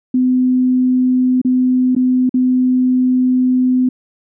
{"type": "tone with dropouts", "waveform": "sine", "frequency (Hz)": 253.9, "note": "B3", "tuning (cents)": 48, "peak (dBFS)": -10, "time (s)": [0.14, 3.89], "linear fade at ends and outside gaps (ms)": 5, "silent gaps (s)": [[1.416, 1.448], [1.951, 1.963], [2.294, 2.341]], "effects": []}